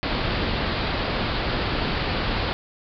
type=low-pass noise; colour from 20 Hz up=pink; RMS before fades=-25 dBFS; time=0.03-2.53 s; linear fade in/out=0 ms; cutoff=4800 Hz; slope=96 dB/octave; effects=none